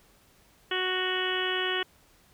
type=harmonic tone; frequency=370 Hz; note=F#4; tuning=in tune; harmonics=1 / 2 / 3 / 4 / 5 / 6 / 7 / 8 / 9; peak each=-32 / -39 / -37 / -35 / -33 / -41 / -40 / -32 / -38 dBFS; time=0.71-1.83 s; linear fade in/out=5 ms; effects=pink hiss -61 dBFS RMS until 2.33 s